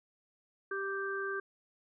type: harmonic tone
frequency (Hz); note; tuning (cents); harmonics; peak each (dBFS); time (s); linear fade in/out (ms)
392; G4; 0; 1 / 3 / 4; -37 / -41 / -37; 0.71-1.4; 5
effects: none